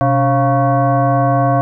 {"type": "tone with frequency modulation", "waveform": "sine", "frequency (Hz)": 284.1, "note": "C#4", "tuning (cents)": 43, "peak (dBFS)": -10, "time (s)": [0.01, 1.61], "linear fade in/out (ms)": 0, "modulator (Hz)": 412, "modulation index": 1.8, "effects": []}